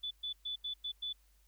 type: tone bursts at uneven times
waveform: sine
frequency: 3476 Hz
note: A7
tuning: 22 cents flat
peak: -36 dBFS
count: 6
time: 0.03-0.11 / 0.23-0.33 / 0.45-0.56 / 0.64-0.74 / 0.84-0.92 / 1.02-1.13 s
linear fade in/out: 10 ms
effects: added 50 Hz sine -65 dBFS peak until 1.47 s + white hiss -73 dBFS RMS until 1.47 s